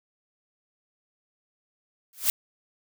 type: noise with exponential growth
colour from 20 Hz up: blue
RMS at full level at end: -18 dBFS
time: 2.13-2.3 s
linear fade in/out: 1 ms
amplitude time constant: 35 ms
effects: none